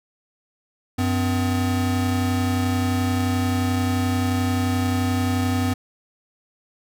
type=tone pair together; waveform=square; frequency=95.25 / 254.3 Hz; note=G2 / C4; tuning=-49 / -49 cents; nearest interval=octave + perfect fourth; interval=1700 cents; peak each=-23 / -23 dBFS; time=0.98-5.74 s; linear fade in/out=10 ms; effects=none